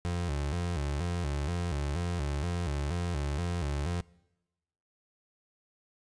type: tone with vibrato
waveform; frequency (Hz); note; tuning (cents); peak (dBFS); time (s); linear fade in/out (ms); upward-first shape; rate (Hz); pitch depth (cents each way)
30% pulse; 79.1; D#2; +29; -27; 0.05-4.01; 0; square; 2.1; 170
effects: noise-tail reverb RT60 1.0 s tail -24 dB re dry + resampled to 22050 Hz